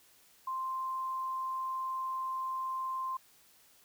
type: tone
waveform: sine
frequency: 1046.5 Hz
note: C6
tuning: in tune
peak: -33 dBFS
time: 0.47-3.17 s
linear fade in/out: 5 ms
effects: white hiss -63 dBFS RMS until 3.84 s